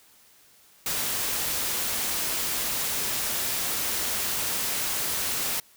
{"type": "noise", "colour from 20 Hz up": "white", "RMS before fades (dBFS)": -28, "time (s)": [0.86, 5.6], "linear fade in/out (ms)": 2, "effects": ["white hiss -57 dBFS RMS until 5.76 s"]}